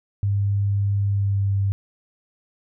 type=tone with pitch glide; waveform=sine; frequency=100.4 to 98.73 Hz; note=G2 to G2; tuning=+42 to +13 cents; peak=-18 dBFS; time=0.23-1.72 s; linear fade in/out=0 ms; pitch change=-29 cents; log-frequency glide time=1-1.54 s; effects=none